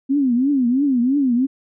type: tone with vibrato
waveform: sine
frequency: 261.6 Hz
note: C4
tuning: in tune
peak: -14 dBFS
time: 0.09-1.47 s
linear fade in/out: 20 ms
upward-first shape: triangle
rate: 3 Hz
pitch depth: 210 cents each way
effects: none